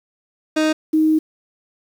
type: tone pair in turn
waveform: 30% pulse / sine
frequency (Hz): 311.1 / 313.1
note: D#4 / D#4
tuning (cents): 0 / +11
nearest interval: unison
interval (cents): 11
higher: second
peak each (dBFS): -12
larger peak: neither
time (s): 0.56-0.73 / 0.93-1.19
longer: second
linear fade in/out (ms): 10
effects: low-pass 7000 Hz 12 dB/octave + 7-bit